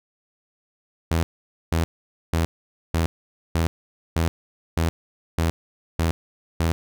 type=tone bursts; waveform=sawtooth; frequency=82.41 Hz; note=E2; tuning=in tune; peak=-15 dBFS; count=10; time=1.11-6.72 s; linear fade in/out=0 ms; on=120 ms; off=490 ms; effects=none